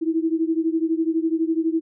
sine beating tone pair, 320.8 / 332.8 Hz, E4 / E4, -47 / +17 cents, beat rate 12 Hz, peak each -21 / -23 dBFS, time 0.01-1.81 s, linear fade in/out 20 ms, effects none

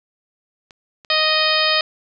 clicks, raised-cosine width 0.2 ms, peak -25 dBFS, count 4, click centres 0.708 / 1.048 / 1.426 / 1.531 s
harmonic tone, 622.3 Hz, D#5, in tune, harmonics 1 / 2 / 3 / 4 / 5 / 6 / 7 / 8, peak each -23 / -23 / -23 / -23 / -23 / -23 / -23 / -23 dBFS, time 1.1-1.81 s, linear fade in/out 2 ms
effects none

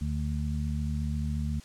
harmonic tone, 74.3 Hz, D2, 21 cents sharp, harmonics 1 / 2 / 3, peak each -30 / -33 / -35 dBFS, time 0.01-1.6 s, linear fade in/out 5 ms, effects white hiss -53 dBFS RMS until 1.64 s + low-pass 8000 Hz 12 dB/octave

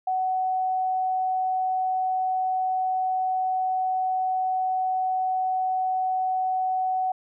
sine tone, 748 Hz, F#5, 19 cents sharp, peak -22 dBFS, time 0.07-7.12 s, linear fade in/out 5 ms, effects none

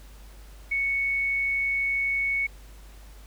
sine tone, 2217 Hz, C#7, in tune, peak -23 dBFS, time 0.71-2.47 s, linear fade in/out 10 ms, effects added 50 Hz sine -44 dBFS peak until 3.26 s + pink hiss -54 dBFS RMS until 3.26 s

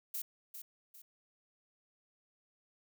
violet noise with echo, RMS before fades -39 dBFS, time 0.14-0.22 s, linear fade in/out 5 ms, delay 400 ms, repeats 2, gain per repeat -8 dB, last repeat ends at 1.02 s, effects none

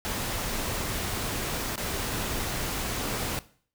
pink noise with dropouts, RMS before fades -31 dBFS, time 0.05-3.39 s, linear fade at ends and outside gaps 0 ms, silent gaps 1.757-1.778 s, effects noise-tail reverb RT60 0.5 s tail -18 dB re dry

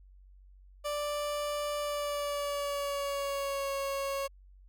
30% pulse tone with pitch glide, 587.3 to 551.1 Hz, D5 to C#5, 0 to -10 cents, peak -29 dBFS, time 0.84-4.28 s, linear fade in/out 20 ms, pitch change -110 cents, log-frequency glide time 1.79-3.73 s, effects added 47 Hz sine -53 dBFS peak until 4.68 s

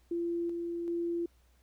sine tone with tremolo, 341.5 Hz, F4, 39 cents flat, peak -30 dBFS, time 0.11-1.26 s, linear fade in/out 5 ms, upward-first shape square, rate 1.3 Hz, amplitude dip 30%, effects added 61 Hz sine -63 dBFS peak until 1.62 s + pink hiss -71 dBFS RMS until 1.62 s

